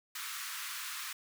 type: high-pass noise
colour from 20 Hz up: pink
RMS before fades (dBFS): -41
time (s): 0.15-1.13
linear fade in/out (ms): 5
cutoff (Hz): 1100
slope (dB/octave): 48
effects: none